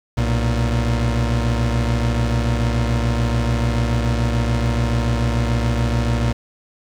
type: tone pair together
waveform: 30% pulse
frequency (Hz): 61.73 / 116.54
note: B1 / A#2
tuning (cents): 0 / 0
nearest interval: major seventh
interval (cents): 1100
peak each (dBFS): -17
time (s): 0.17-6.33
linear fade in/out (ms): 10
effects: low-pass 7000 Hz 12 dB/octave + 7-bit